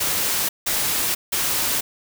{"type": "noise bursts", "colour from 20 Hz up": "white", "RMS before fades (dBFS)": -22, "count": 3, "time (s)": [0, 1.81], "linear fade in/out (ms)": 10, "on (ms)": 490, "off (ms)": 170, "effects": []}